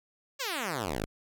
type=exponential sweep; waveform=5% pulse; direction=down; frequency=587.3 to 42.45 Hz; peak=-20 dBFS; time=0.39-1.06 s; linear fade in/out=20 ms; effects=none